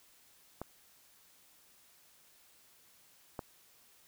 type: clicks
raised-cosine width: 1 ms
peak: -25 / -24 dBFS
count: 2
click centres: 0.616 / 3.392 s
effects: white hiss -64 dBFS RMS until 4.07 s